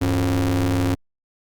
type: ring-modulated tone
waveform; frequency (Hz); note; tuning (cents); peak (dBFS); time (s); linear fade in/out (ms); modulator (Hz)
40% pulse; 87.31; F2; 0; -14; 0.01-0.95; 10; 185
effects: Opus 48 kbps